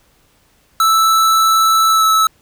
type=tone with pitch glide; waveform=square; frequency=1317 to 1304.9 Hz; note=E6 to E6; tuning=-2 to -18 cents; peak=-10 dBFS; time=0.8-2.27 s; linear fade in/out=2 ms; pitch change=-16 cents; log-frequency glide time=1.89-2.05 s; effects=pink hiss -55 dBFS RMS until 2.41 s